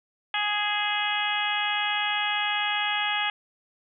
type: harmonic tone with a mistuned harmonic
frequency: 415.3 Hz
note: G#4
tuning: in tune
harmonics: 2 / 3 / 4 / 5 / 6 / 7 / 8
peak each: -30 / -34 / -31 / -32 / -32 / -32 / -32 dBFS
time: 0.34-3.3 s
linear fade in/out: 2 ms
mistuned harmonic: 6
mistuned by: +31 cents
effects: none